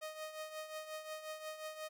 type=tone with tremolo; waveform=sawtooth; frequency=622.3 Hz; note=D#5; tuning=in tune; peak=-37 dBFS; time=0.01-1.89 s; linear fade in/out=20 ms; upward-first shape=triangle; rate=5.6 Hz; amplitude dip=70%; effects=none